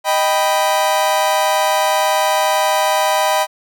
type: chord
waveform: 40% pulse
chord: Eb augmented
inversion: none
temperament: equal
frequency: 622.3 / 784 / 987.8 Hz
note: Eb5 / G5 / B5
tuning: 0 / 0 / 0 cents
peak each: -17 dBFS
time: 0.04-3.47 s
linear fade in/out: 50 ms
effects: none